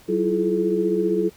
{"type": "tone cluster", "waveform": "sine", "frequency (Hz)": [188.4, 328.9, 344.2, 428.6], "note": ["F#3", "E4", "F4", "A4"], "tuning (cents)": [32, -4, -25, -45], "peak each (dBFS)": [-26, -26, -23, -22], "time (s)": [0.08, 1.3], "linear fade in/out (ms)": 20, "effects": ["pink hiss -51 dBFS RMS until 1.36 s"]}